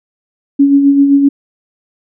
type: tone with tremolo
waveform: sine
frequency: 280 Hz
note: C#4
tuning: 18 cents sharp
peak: -3 dBFS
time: 0.59-1.29 s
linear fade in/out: 10 ms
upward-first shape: sine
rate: 7.7 Hz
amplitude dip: 45%
effects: none